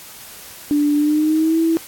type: tone with pitch glide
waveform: sine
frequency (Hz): 293.2 to 327.2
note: D4 to E4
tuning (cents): -3 to -13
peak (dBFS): -13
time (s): 0.71-1.77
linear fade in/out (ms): 0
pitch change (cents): +190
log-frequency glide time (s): 0.96-1.6
effects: white hiss -38 dBFS RMS until 1.87 s + AAC 64 kbps